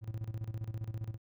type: tone with tremolo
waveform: triangle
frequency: 110 Hz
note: A2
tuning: in tune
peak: -32 dBFS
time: 0.01-1.18 s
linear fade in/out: 50 ms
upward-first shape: square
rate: 15 Hz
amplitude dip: 75%
effects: none